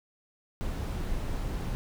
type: noise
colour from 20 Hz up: brown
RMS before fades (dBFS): -32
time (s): 0.61-1.75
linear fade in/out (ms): 0
effects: none